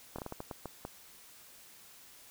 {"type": "slowing click train", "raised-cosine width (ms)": 1, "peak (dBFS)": -25, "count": 9, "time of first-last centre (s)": [0.16, 0.851], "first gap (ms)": 25, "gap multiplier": 1.34, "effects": ["white hiss -56 dBFS RMS until 2.3 s"]}